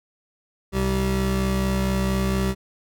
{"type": "tone pair together", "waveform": "25% pulse", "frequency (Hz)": [64.4, 192.98], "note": ["C2", "G3"], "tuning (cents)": [-27, -27], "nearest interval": "octave + perfect fifth", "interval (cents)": 1900, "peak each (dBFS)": -20, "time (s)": [0.72, 2.55], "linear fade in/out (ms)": 50, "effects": []}